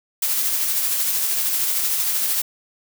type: noise with tremolo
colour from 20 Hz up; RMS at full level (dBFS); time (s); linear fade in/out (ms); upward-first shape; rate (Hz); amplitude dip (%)
blue; -20; 0.22-2.42; 5; sine; 13; 30
effects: none